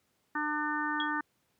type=harmonic tone; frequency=300 Hz; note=D4; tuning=37 cents sharp; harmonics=1 / 3 / 4 / 5 / 6; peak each=-36 / -36 / -36 / -36 / -36 dBFS; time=0.35-1.21 s; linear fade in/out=5 ms
type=tone with exponential decay; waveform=sine; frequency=3310 Hz; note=G#7; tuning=6 cents flat; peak=-29 dBFS; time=1-1.11 s; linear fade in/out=2 ms; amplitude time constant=23 ms
effects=pink hiss -74 dBFS RMS until 1.59 s + high-pass 100 Hz 12 dB/octave